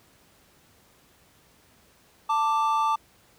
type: tone pair together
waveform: triangle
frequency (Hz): 887.2 / 1174.7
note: A5 / D6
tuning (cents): +14 / 0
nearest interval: perfect fourth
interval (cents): 486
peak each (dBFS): -22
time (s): 2.29-2.96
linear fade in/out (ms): 10
effects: pink hiss -59 dBFS RMS until 3.38 s + high-pass 60 Hz 12 dB/octave